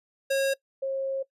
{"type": "tone pair in turn", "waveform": ["square", "sine"], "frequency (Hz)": [544, 538.7], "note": ["C#5", "C#5"], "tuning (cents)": [-33, -50], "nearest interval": "unison", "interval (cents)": 17, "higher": "first", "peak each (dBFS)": [-23, -26], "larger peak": "first", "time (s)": [[0.3, 0.54], [0.82, 1.23]], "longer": "second", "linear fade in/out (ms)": 10, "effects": ["noise-tail reverb RT60 0.1 s tail -21 dB re dry", "resampled to 32000 Hz"]}